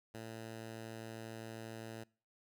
10% pulse tone, 112.5 Hz, A2, 39 cents sharp, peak -37 dBFS, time 0.14-2.04 s, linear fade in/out 10 ms, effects noise-tail reverb RT60 0.4 s tail -24 dB re dry

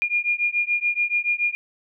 sine beating tone pair, 2417 / 2424 Hz, D7 / D#7, +49 / -46 cents, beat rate 7 Hz, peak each -23 dBFS, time 0.02-1.55 s, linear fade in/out 0 ms, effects none

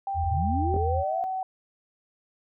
sine tone with pitch glide, 787 to 755.8 Hz, G5 to F#5, +7 to +37 cents, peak -27 dBFS, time 0.07-1.43 s, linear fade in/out 2 ms, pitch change -70 cents, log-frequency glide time 0.64-1.18 s
sine tone with vibrato, 82.41 Hz, E2, in tune, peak -25 dBFS, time 0.14-1.04 s, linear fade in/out 50 ms, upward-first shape square, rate 5.2 Hz, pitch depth 9 cents each way
sine linear sweep, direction up, 56.9 to 713 Hz, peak -28 dBFS, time 0.24-1.24 s, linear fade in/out 0 ms
clicks, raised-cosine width 2 ms, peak -18 dBFS, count 2, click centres 0.742 / 0.764 s
effects none

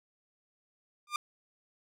sawtooth tone with exponential growth, 1200 Hz, D6, 37 cents sharp, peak -22 dBFS, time 1.07-1.16 s, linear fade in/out 2 ms, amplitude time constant 19 ms, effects low-pass 10000 Hz 12 dB/octave

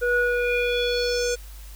square tone with low-pass filter sweep, 485.9 Hz, B4, 28 cents flat, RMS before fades -23 dBFS, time 0.01-1.36 s, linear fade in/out 20 ms, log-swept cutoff 1200 to 7100 Hz, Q 4.3, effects added 50 Hz sine -38 dBFS peak until 1.75 s + white hiss -49 dBFS RMS until 1.75 s

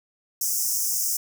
pink high-pass noise, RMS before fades -25 dBFS, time 0.41-1.17 s, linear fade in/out 5 ms, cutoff 5300 Hz, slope 96 dB/octave, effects none

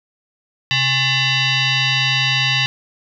sine tone with frequency modulation, 131.4 Hz, C3, 8 cents sharp, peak -14 dBFS, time 0.71-2.66 s, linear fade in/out 0 ms, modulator 948 Hz, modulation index 4.2, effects none

